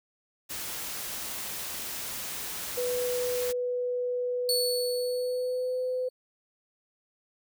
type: noise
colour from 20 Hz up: white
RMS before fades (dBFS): -36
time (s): 0.49-3.53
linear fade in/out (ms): 20
type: tone with pitch glide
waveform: sine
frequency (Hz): 493.9 to 506.9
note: B4 to B4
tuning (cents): 0 to +45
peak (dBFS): -27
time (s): 2.77-6.09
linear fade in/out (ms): 10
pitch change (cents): +45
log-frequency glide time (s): 4.92-5.8
type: tone with exponential decay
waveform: sawtooth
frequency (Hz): 4435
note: C#8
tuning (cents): 0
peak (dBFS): -21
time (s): 4.49-6.1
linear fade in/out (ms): 1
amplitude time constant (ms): 350
effects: none